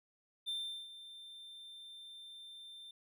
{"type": "tone with ADSR envelope", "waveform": "triangle", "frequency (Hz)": 3576, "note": "A7", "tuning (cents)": 27, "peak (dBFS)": -34, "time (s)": [0.46, 2.91], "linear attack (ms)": 26, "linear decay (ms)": 390, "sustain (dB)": -14, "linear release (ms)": 3, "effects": []}